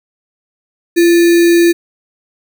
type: tone with sample-and-hold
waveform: sine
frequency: 341 Hz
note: F4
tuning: 41 cents flat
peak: -5 dBFS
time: 0.96-1.73 s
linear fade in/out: 20 ms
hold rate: 2100 Hz
effects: none